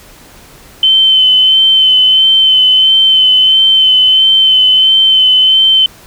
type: tone with vibrato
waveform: sine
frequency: 3067 Hz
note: G7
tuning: 38 cents flat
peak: -4 dBFS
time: 0.83-5.86 s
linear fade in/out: 2 ms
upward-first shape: sine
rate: 1.5 Hz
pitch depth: 20 cents each way
effects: pink hiss -38 dBFS RMS until 6.06 s